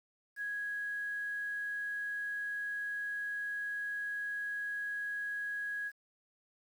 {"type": "tone with quantisation", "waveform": "sine", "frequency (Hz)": 1661.2, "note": "G#6", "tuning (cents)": 0, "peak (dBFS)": -35, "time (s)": [0.36, 5.92], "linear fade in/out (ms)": 50, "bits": 10, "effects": []}